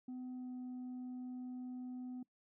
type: tone with pitch glide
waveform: sine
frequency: 252.9 to 251.4 Hz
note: B3 to B3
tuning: +41 to +31 cents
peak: -40 dBFS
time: 0.08-2.23 s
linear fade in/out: 5 ms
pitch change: -10 cents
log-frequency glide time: 0.34-0.51 s
effects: noise-tail reverb RT60 0.1 s tail -23 dB re dry + tanh soft clip ceiling -42 dBFS